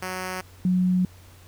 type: tone pair in turn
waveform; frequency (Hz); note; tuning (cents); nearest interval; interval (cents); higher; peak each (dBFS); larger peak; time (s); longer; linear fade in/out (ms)
5% pulse / sine; 185 / 182.56; F#3 / F#3; 0 / -23; unison; 23; first; -18; neither; 0.02-0.41 / 0.65-1.05; second; 2
effects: added 91 Hz sine -48 dBFS peak until 1.47 s + pink hiss -53 dBFS RMS until 1.47 s